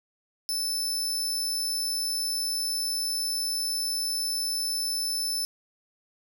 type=tone; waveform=sawtooth; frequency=5274 Hz; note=E8; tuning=in tune; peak=-24 dBFS; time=0.49-5.45 s; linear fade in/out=0 ms; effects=none